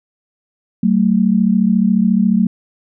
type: tone pair together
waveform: sine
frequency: 190 / 224.2 Hz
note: F#3 / A3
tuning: +46 / +33 cents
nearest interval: minor third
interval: 287 cents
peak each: -13 dBFS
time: 0.83-2.47 s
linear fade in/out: 5 ms
effects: none

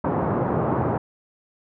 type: band-pass noise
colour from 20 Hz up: pink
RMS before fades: -23 dBFS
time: 0.04-0.98 s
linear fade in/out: 5 ms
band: 100 to 1100 Hz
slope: 24 dB/octave
effects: none

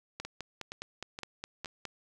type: two click trains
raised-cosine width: 0.2 ms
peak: -21 / -23 dBFS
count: 9 / 4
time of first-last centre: 0.2-1.853 / 0.25-1.658 s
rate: 4.84 / 2.13 Hz
effects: none

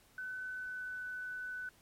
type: tone with pitch glide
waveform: sine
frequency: 1510 to 1498.7 Hz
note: F#6 to F#6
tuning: +35 to +22 cents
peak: -39 dBFS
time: 0.18-1.69 s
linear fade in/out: 2 ms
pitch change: -13 cents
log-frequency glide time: 0.43-1 s
effects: pink hiss -65 dBFS RMS until 1.81 s + MP3 64 kbps

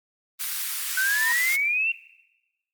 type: high-pass noise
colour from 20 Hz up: white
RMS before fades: -29 dBFS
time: 0.39-1.57 s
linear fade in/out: 20 ms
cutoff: 1300 Hz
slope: 24 dB/octave
type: tone with exponential growth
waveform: 35% pulse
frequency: 987.8 Hz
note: B5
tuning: in tune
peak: -26 dBFS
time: 0.91-1.32 s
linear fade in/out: 0 ms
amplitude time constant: 88 ms
type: exponential sweep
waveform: sine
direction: up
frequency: 1500 to 2762 Hz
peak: -21 dBFS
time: 0.97-1.92 s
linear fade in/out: 5 ms
effects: noise-tail reverb RT60 1.0 s tail -19 dB re dry + Opus 24 kbps

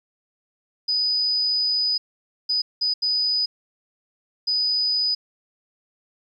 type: tone bursts at uneven times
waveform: sine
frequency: 4978 Hz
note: D#8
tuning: in tune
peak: -19 dBFS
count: 5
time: 0.88-1.98 / 2.49-2.62 / 2.81-2.94 / 3.02-3.46 / 4.47-5.15 s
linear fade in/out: 10 ms
effects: 10-bit

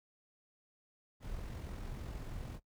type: noise with amplitude modulation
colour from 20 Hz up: brown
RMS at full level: -42 dBFS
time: 1.2-2.6 s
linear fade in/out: 50 ms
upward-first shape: sine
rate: 43.2 Hz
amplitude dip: 35%
effects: noise-tail reverb RT60 0.1 s tail -17 dB re dry

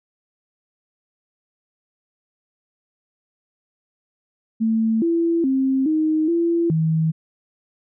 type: tone with pitch steps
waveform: sine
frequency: 223.2 / 335.2 / 265.9 / 312.3 / 338.1 / 159.9 Hz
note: A3 / E4 / C4 / D#4 / E4 / D#3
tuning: +25 / +29 / +28 / +7 / +44 / +48 cents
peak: -16 dBFS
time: 4.6-7.12 s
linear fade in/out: 20 ms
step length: 420 ms
effects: none

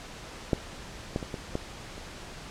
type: clicks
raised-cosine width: 2 ms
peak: -9 / -14 / -22 / -20 / -15 / -28 dBFS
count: 6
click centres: 0.532 / 1.161 / 1.228 / 1.342 / 1.554 / 1.98 s
effects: pink hiss -43 dBFS RMS until 2.5 s + low-pass 7000 Hz 12 dB/octave

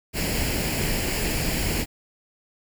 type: noise with comb filter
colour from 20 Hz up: pink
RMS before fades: -25 dBFS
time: 0.13-1.86 s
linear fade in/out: 50 ms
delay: 0.41 ms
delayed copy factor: +0.6
effects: none

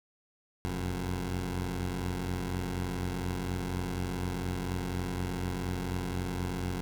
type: tone pair together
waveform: 15% pulse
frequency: 43.28 / 90.7 Hz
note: F1 / F#2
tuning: -15 / -34 cents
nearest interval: octave + minor second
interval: 1281 cents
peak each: -30 / -27 dBFS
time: 0.65-6.81 s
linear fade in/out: 0 ms
effects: none

